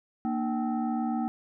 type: tone with frequency modulation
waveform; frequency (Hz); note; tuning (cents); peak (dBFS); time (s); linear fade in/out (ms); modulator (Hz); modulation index
sine; 233.1; A#3; 0; -26; 0.25-1.28; 0; 534; 1
effects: none